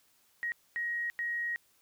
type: tone bursts at uneven times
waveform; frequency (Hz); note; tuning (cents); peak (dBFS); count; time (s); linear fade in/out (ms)
sine; 1889; A#6; +22; -31; 3; 0.43-0.52 / 0.76-1.1 / 1.19-1.56; 0
effects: white hiss -68 dBFS RMS until 1.81 s